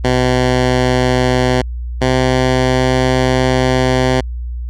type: tone pair in turn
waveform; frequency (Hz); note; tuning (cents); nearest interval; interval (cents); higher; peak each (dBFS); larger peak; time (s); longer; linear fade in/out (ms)
10% pulse; 126.4 / 128.46; B2 / C3; +41 / -31; unison; 28; second; -3; neither; 0.04-1.62 / 2.01-4.21; second; 10
effects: added 60 Hz sine -20 dBFS peak until 4.69 s + low-pass 6000 Hz 12 dB/octave